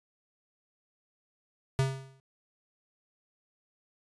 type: tone with exponential decay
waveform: square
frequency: 134 Hz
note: C3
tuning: 42 cents sharp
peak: -22 dBFS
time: 1.79-2.2 s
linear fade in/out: 0 ms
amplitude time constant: 87 ms
effects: resampled to 24000 Hz